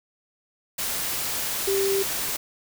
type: tone in noise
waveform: sine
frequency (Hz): 392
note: G4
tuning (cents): 0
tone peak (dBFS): -21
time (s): 1.67-2.03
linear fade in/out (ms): 10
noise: white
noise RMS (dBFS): -28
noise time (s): 0.78-2.37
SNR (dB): +4
effects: none